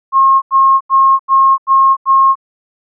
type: tone bursts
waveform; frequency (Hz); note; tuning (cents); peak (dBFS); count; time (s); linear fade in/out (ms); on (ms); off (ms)
sine; 1077; C6; +50; -5; 6; 0.12-2.355; 50; 300; 87
effects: none